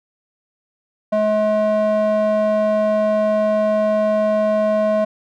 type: tone with band-pass filter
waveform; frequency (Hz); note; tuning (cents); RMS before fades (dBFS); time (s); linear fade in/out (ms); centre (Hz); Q
square; 213.1; G#3; +45; -17; 1.12-5.05; 10; 630; 2.6
effects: none